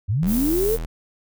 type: linear sweep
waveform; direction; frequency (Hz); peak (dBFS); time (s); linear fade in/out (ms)
sine; up; 86 to 466.2; -18; 0.08-0.77; 20
type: tone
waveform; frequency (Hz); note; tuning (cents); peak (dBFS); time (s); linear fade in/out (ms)
square; 40.58; E1; -26; -27; 0.22-0.86; 10
type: noise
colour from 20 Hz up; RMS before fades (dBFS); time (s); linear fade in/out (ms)
violet; -29; 0.26-0.79; 50
effects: none